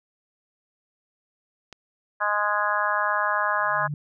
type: click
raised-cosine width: 0.2 ms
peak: -23 dBFS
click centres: 1.727 s
type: harmonic tone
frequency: 207.7 Hz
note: G#3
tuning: in tune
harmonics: 3 / 4 / 5 / 6 / 7 / 8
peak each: -30 / -31 / -26 / -28 / -30 / -27 dBFS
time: 2.2-3.88 s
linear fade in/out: 20 ms
type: tone with exponential growth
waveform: sine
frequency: 147.4 Hz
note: D3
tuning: 7 cents sharp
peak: -25 dBFS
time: 3.54-3.94 s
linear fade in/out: 2 ms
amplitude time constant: 86 ms
effects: none